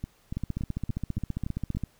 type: two click trains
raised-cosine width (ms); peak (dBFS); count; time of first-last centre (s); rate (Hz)
5; -18 / -20; 23 / 7; 0.37-1.837 / 0.04-1.749; 15 / 3.51
effects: pink hiss -63 dBFS RMS until 1.99 s